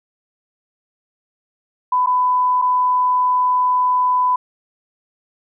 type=tone with dropouts; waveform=sine; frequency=1000 Hz; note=B5; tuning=21 cents sharp; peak=-13 dBFS; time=1.92-4.36 s; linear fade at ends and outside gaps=5 ms; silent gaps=2.062-2.07 / 2.617-2.621 s; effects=none